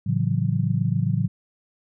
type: chord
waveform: sine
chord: F# minor seventh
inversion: first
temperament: just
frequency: 111 / 138.75 / 166.5 / 185 Hz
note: A2 / C#3 / E3 / F#3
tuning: +16 / +2 / +18 / 0 cents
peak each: -24 / -24 / -26 / -27 dBFS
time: 0.06-1.28 s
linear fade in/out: 10 ms
effects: none